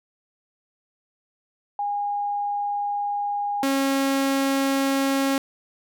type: tone pair in turn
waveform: sine / sawtooth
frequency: 817 / 272.6 Hz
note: G#5 / C#4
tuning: -29 / -29 cents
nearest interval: octave + perfect fifth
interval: 1900 cents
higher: first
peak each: -23 / -16 dBFS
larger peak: second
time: 1.79-3.63 / 3.63-5.38 s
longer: first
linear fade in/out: 2 ms
effects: none